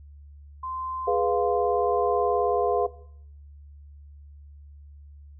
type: tone with tremolo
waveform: sine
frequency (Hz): 1038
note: C6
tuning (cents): -14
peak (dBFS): -29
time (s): 0.63-2.86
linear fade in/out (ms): 5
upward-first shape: sine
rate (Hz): 0.83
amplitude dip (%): 30
type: chord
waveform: sine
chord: F diminished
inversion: first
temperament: equal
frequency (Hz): 415.3 / 493.9 / 698.5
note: Ab4 / Cb5 / F5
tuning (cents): 0 / 0 / 0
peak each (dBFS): -25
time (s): 1.07-2.87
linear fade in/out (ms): 10
effects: noise-tail reverb RT60 0.7 s tail -19 dB re dry + added 72 Hz sine -44 dBFS peak until 5.39 s